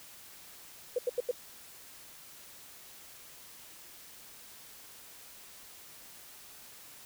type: tone bursts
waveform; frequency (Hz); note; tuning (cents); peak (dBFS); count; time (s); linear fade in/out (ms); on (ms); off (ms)
sine; 493.9; B4; 0; -26; 4; 0.96-1.313; 5; 26; 83
effects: white hiss -52 dBFS RMS until 7.05 s